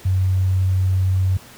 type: tone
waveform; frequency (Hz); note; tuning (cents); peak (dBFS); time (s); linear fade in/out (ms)
sine; 93.7; F#2; +22; -14; 0.05-1.37; 5
effects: pink hiss -43 dBFS RMS until 1.57 s + high-pass 60 Hz 12 dB/octave